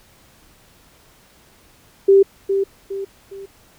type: tone with echo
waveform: sine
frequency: 392 Hz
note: G4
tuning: in tune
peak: -7 dBFS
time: 2.08-2.23 s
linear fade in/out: 10 ms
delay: 410 ms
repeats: 3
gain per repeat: -8 dB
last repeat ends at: 3.46 s
effects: pink hiss -52 dBFS RMS until 3.78 s